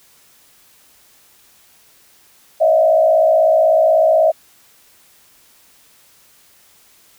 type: tone with frequency modulation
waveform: sine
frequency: 640 Hz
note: D#5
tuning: 49 cents sharp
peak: -9 dBFS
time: 2.6-4.32 s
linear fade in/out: 20 ms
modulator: 56.2 Hz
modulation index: 0.87
effects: white hiss -51 dBFS RMS until 7.18 s